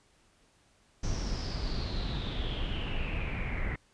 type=noise with low-pass filter sweep; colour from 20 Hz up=brown; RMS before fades=-33 dBFS; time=1.03-3.76 s; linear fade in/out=5 ms; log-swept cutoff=6000 to 2000 Hz; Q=8.6; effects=pink hiss -66 dBFS RMS until 3.93 s + resampled to 22050 Hz